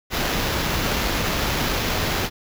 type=noise with sample-and-hold; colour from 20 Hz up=pink; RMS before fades=-23 dBFS; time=0.1-2.3 s; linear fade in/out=50 ms; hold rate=8820 Hz; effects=none